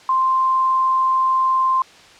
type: tone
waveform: sine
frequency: 1046.5 Hz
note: C6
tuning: in tune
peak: -14 dBFS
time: 0.09-1.82 s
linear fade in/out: 2 ms
effects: white hiss -45 dBFS RMS until 2.19 s + low-pass 5000 Hz 12 dB/octave